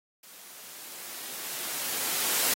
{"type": "noise with level ramp", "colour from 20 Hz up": "white", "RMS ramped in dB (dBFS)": [-50, -25], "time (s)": [0.23, 2.54], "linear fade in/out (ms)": 5, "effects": ["high-pass 200 Hz 12 dB/octave", "AAC 48 kbps"]}